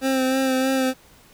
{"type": "tone with vibrato", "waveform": "25% pulse", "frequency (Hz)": 262.8, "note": "C4", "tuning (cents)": 8, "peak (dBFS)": -15, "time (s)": [0.01, 0.94], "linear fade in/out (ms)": 50, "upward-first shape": "sine", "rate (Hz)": 3.2, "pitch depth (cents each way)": 25, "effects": ["pink hiss -52 dBFS RMS until 1.33 s"]}